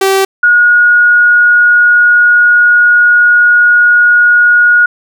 sawtooth / sine tone pair in turn, 386.9 / 1444.8 Hz, G4 / F#6, -23 / -42 cents, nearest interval octave + major seventh, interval 2281 cents, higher second, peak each -3 dBFS, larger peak neither, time 0.01-0.25 / 0.43-4.86 s, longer second, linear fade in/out 5 ms, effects none

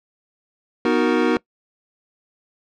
square chord, B major seventh, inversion none, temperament equal with one note detuned, 246.9 / 312.2 / 370 / 466.2 Hz, B3 / D#4 / F#4 / A#4, 0 / +6 / 0 / 0 cents, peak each -22 dBFS, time 0.85-1.37 s, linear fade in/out 2 ms, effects noise-tail reverb RT60 0.1 s tail -22 dB re dry + low-pass 3000 Hz 12 dB/octave

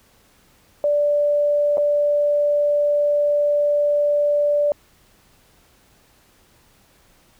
sine tone with dropouts, 585 Hz, D5, 7 cents flat, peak -15 dBFS, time 0.84-4.72 s, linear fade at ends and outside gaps 1 ms, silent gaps 1.772-1.78 s, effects pink hiss -56 dBFS RMS until 7.39 s

